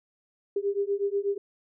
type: beating tone pair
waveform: sine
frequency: 397 / 405.2 Hz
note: G4 / G#4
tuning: +22 / -43 cents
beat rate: 8.2 Hz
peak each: -28 dBFS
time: 0.56-1.38 s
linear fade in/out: 5 ms
effects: none